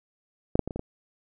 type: clicks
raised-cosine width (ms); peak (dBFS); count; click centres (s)
2; -9 / -6 / -18 / -22 / -19 / -20; 6; 0.555 / 0.593 / 0.676 / 0.708 / 0.76 / 0.794
effects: none